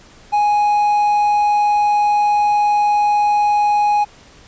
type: tone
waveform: triangle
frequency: 830.6 Hz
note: G#5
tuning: in tune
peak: -10 dBFS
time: 0.32-4.05 s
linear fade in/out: 20 ms
effects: pink hiss -45 dBFS RMS until 4.47 s + resampled to 16000 Hz